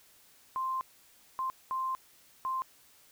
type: tone bursts at uneven times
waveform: sine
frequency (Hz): 1046.5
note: C6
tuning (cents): 0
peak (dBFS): -30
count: 4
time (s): 0.56-0.81 / 1.39-1.5 / 1.71-1.95 / 2.45-2.62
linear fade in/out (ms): 0
effects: white hiss -61 dBFS RMS until 3.11 s